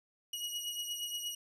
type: beating tone pair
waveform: sawtooth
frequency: 2900 / 2908.5 Hz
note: F#7 / F#7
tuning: -35 / -30 cents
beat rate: 8.5 Hz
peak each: -35 / -40 dBFS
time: 0.33-1.35 s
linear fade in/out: 5 ms
effects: resampled to 32000 Hz